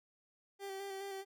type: tone with vibrato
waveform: 30% pulse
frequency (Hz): 391.5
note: G4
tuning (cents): -2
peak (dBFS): -39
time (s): 0.59-1.25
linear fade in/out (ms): 50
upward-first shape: square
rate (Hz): 4.8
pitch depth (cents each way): 22
effects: none